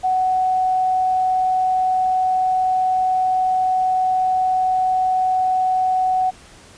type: tone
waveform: sine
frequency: 745 Hz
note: F#5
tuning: 12 cents sharp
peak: -15 dBFS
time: 0.03-6.31 s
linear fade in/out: 20 ms
effects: pink hiss -45 dBFS RMS until 6.77 s + resampled to 22050 Hz